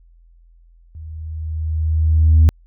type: tone with level ramp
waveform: sine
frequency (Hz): 79.1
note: D#2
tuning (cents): +29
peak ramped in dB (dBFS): -31 to -4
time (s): 0.95-2.49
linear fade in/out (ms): 0
effects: tanh soft clip ceiling -5 dBFS + added 42 Hz sine -46 dBFS peak until 2.66 s